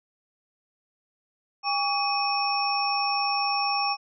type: tone cluster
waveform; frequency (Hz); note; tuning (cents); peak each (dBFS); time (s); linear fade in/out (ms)
sine; 809 / 1133 / 2519 / 5440; G#5 / C#6 / D#7 / F8; -46 / +37 / +21 / -46; -27 / -29 / -31 / -28; 1.63-3.97; 50
effects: none